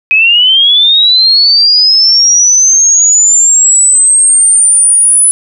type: linear sweep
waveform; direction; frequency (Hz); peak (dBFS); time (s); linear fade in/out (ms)
sine; up; 2512 to 10050; -3; 0.11-5.31; 0
effects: none